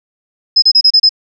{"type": "tone bursts", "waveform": "sine", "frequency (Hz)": 5100, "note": "D#8", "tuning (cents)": 42, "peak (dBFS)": -4, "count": 6, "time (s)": [0.56, 1.093], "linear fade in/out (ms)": 10, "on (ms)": 63, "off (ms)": 31, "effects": []}